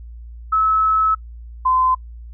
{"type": "tone pair in turn", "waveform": "sine", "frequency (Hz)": [1297, 1027.6], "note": ["E6", "C6"], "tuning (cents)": [-28, -32], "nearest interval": "major third", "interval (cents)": 404, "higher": "first", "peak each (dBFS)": [-13, -13], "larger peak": "neither", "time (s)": [[0.52, 1.15], [1.65, 1.95]], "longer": "first", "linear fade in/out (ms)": 10, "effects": ["noise-tail reverb RT60 0.1 s tail -26 dB re dry", "added 58 Hz sine -33 dBFS peak until 2.33 s"]}